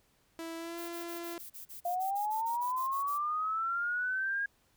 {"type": "tone with pitch glide", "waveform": "sawtooth", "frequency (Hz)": [329.6, 340.8], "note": ["E4", "F4"], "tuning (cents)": [0, -42], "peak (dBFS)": -35, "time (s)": [0.39, 1.38], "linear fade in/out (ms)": 0, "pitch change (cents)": 58, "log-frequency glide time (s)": [0.57, 0.79]}
{"type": "noise bursts", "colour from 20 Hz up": "violet", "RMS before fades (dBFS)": -46, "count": 16, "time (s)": [0.77, 3.185], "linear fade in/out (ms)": 20, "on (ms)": 120, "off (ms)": 33}
{"type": "linear sweep", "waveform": "sine", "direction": "up", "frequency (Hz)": [691, 1638], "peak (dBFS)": -30, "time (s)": [1.85, 4.46], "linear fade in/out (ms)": 5}
{"effects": ["pink hiss -70 dBFS RMS until 4.76 s"]}